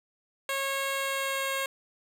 10% pulse tone with pitch glide, 546 to 541.3 Hz, C#5 to C#5, -26 to -41 cents, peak -20 dBFS, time 0.49-1.66 s, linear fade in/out 2 ms, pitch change -15 cents, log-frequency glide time 0.92-1.53 s, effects none

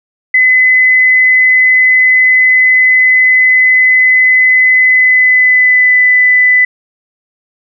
sine tone with pitch glide, 2022 to 1999.9 Hz, B6 to B6, +40 to +21 cents, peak -4 dBFS, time 0.34-6.65 s, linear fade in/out 5 ms, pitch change -19 cents, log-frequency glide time 4.83-6.01 s, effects none

